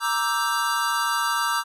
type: chord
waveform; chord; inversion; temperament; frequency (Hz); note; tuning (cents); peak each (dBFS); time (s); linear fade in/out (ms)
square; E half-diminished seventh; second; equal with one note detuned; 939.4 / 1174.7 / 1318.5 / 1568; Bb5 / D6 / E6 / G6; +13 / 0 / 0 / 0; -28; 0-1.64; 50
effects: resampled to 32000 Hz